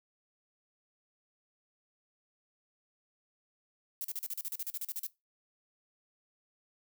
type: noise bursts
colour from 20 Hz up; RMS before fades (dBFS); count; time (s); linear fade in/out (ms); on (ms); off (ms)
violet; -37; 15; 4.01-5.066; 0; 34; 39
effects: noise-tail reverb RT60 0.2 s tail -19 dB re dry